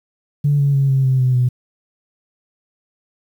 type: tone with pitch steps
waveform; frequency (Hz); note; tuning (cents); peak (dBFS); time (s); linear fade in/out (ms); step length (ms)
sine; 144.6 / 141.05 / 137.59 / 134.22 / 130.92 / 127.71 / 124.58; D3 / C#3 / C#3 / C3 / C3 / C3 / B2; -27 / +30 / -13 / +45 / +1 / -42 / +15; -11; 0.44-1.49; 10; 150
effects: tanh soft clip ceiling -7 dBFS + 8-bit